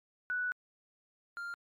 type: tone pair in turn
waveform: sine / triangle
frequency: 1480 / 1396.9 Hz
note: F#6 / F6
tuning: 0 / 0 cents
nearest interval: minor second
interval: 100 cents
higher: first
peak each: -31 / -36 dBFS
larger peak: first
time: 0.3-0.52 / 1.37-1.54 s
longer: first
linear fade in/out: 0 ms
effects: MP3 96 kbps